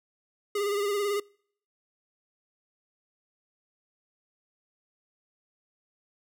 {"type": "tone with vibrato", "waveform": "square", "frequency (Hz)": 407.2, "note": "G#4", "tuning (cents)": -34, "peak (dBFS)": -27, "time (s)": [0.55, 1.2], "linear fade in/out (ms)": 5, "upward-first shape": "sine", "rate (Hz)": 18, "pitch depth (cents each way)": 47, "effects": ["noise-tail reverb RT60 0.6 s tail -26 dB re dry"]}